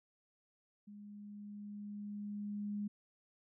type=tone with level ramp; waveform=sine; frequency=206 Hz; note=G#3; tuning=14 cents flat; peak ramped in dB=-50 to -36 dBFS; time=0.87-2.88 s; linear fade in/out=10 ms; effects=none